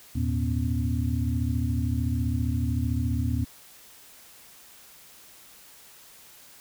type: tone cluster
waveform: sine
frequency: 80.1 / 101.4 / 115.5 / 244.6 / 277.8 Hz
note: E2 / G#2 / A#2 / B3 / C#4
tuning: -49 / -41 / -16 / -16 / +4 cents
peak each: -27 / -36 / -28 / -31 / -35 dBFS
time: 0.15-3.45 s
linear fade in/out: 10 ms
effects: white hiss -51 dBFS RMS until 6.6 s